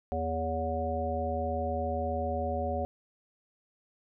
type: harmonic tone with a mistuned harmonic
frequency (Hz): 80.8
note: E2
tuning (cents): -34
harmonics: 1 / 3 / 5 / 7 / 9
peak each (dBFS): -34 / -38 / -39 / -34 / -34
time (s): 0.12-2.85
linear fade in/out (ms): 0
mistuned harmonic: 5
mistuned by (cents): +21
effects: none